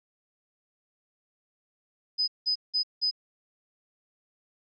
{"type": "tone bursts", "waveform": "sine", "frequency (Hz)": 5010, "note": "D#8", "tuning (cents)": 11, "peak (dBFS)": -23, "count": 4, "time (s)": [2.18, 3.112], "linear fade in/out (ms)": 20, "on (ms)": 98, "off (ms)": 180, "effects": []}